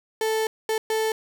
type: tone bursts at uneven times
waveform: 35% pulse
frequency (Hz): 440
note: A4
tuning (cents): 0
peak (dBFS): -20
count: 3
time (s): 0.21-0.47 / 0.69-0.78 / 0.9-1.12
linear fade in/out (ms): 2
effects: none